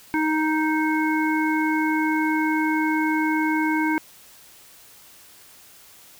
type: harmonic tone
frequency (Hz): 311.8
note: D#4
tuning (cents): +4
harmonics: 1 / 3 / 5 / 7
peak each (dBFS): -21 / -26 / -28 / -29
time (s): 0.14-3.98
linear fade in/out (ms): 0
effects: white hiss -49 dBFS RMS until 6.19 s